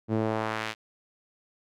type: tone with band-pass filter sweep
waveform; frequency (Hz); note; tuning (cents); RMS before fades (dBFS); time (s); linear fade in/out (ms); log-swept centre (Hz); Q
sawtooth; 110; A2; 0; -29; 0.08-0.75; 50; 270 to 3000; 0.96
effects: none